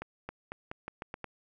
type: accelerating click train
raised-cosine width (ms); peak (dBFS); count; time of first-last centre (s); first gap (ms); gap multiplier
0.5; -23; 8; 0.02-1.243; 270; 0.85
effects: none